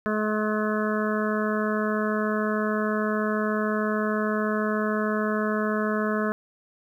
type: harmonic tone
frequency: 213.6 Hz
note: G#3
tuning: 49 cents sharp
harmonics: 1 / 2 / 3 / 5 / 6 / 7 / 8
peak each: -26 / -29 / -31 / -33 / -34 / -34 / -35 dBFS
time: 0.06-6.32 s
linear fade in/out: 0 ms
effects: 10-bit